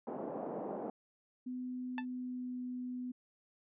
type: band-pass noise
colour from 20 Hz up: white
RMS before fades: -41 dBFS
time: 0.07-0.9 s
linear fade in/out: 2 ms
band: 190 to 710 Hz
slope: 24 dB/octave
type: tone with pitch glide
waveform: sine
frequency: 251.7 to 249.7 Hz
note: B3 to B3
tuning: +33 to +19 cents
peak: -38 dBFS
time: 1.46-3.12 s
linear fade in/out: 10 ms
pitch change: -14 cents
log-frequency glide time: 2.03-2.61 s
type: tone with exponential decay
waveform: 20% pulse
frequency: 880 Hz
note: A5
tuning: in tune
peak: -29 dBFS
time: 1.98-2.05 s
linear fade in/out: 1 ms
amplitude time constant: 15 ms
effects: resampled to 8000 Hz